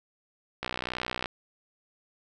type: click train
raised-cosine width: 0.3 ms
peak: -15 dBFS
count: 40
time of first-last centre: 0.63-1.258 s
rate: 62.1 Hz
effects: none